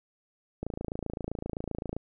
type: click train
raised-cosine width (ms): 2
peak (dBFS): -20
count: 38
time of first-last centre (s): 0.63-1.966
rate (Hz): 27.7
effects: none